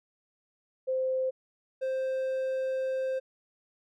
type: tone pair in turn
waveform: sine / triangle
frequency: 520 / 524.5 Hz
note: C5 / C5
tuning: -11 / +4 cents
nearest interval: unison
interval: 15 cents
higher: second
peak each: -26 dBFS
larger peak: neither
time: 0.87-1.31 / 1.81-3.2 s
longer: second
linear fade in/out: 20 ms
effects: none